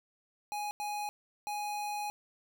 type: tone bursts at uneven times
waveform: square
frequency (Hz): 831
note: G#5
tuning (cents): +1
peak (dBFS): -35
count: 3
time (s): 0.52-0.71 / 0.8-1.09 / 1.47-2.1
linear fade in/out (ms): 0
effects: none